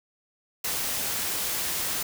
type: noise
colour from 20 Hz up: white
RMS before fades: -29 dBFS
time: 0.64-2.03 s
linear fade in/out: 5 ms
effects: none